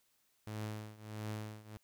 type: tone with tremolo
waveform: sawtooth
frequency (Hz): 107.3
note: A2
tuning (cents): -43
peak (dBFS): -34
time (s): 0.47-1.77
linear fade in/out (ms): 0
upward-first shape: triangle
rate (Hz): 1.5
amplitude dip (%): 90
effects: white hiss -75 dBFS RMS until 1.83 s